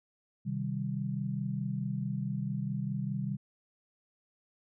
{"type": "chord", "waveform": "sine", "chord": "C minor", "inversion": "none", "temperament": "equal", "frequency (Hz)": [130.81, 155.56, 196], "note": ["C3", "Eb3", "G3"], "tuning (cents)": [0, 0, 0], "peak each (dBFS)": [-35, -37, -35], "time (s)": [0.45, 3.37], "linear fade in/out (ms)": 20, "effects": []}